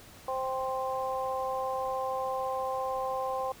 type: harmonic tone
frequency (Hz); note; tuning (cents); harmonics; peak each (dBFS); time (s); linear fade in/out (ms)
261.8; C4; +1; 2 / 3 / 4; -33 / -34 / -35; 0.28-3.52; 2
effects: pink hiss -52 dBFS RMS until 3.6 s